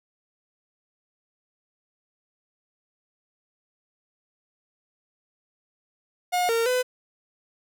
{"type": "tone with pitch steps", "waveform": "45% pulse", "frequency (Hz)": [718, 459.5, 503], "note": ["F5", "A#4", "B4"], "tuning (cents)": [48, -25, 32], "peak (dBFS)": -21, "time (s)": [6.32, 6.83], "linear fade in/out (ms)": 20, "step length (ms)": 170, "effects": []}